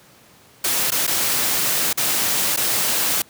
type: noise with dropouts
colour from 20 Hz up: white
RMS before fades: -20 dBFS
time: 0.64-3.22 s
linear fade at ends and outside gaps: 5 ms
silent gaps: 0.906-0.918 / 1.068-1.075 / 1.93-1.974 / 2.563-2.572 s
effects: pink hiss -50 dBFS RMS until 3.29 s + high-pass 100 Hz 12 dB/octave